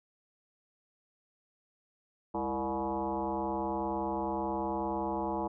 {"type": "tone with frequency modulation", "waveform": "sine", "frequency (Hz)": 590, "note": "D5", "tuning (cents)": 8, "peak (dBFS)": -30, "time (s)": [2.34, 5.48], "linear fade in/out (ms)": 10, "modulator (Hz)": 129, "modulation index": 3.1, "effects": []}